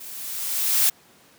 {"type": "noise with level ramp", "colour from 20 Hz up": "blue", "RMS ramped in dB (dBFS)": [-39, -17], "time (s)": [0, 0.9], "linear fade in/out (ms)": 10, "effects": ["pink hiss -54 dBFS RMS until 1.38 s", "high-pass 150 Hz 12 dB/octave"]}